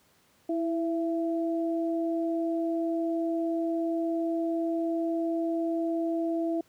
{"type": "tone pair together", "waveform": "sine", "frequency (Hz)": [329.6, 670.7], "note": ["E4", "E5"], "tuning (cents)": [0, 30], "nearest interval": "octave", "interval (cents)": 1230, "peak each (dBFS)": [-27, -32], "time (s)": [0.49, 6.61], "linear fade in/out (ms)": 5, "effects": ["pink hiss -64 dBFS RMS until 6.68 s", "high-pass 100 Hz 12 dB/octave"]}